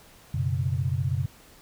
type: chord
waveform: sine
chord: F# suspended fourth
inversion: none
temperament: equal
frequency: 92.5 / 123.47 / 138.59 Hz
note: F#2 / B2 / C#3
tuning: 0 / 0 / 0 cents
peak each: -28 dBFS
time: 0.34-1.26 s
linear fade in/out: 5 ms
effects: pink hiss -53 dBFS RMS until 1.61 s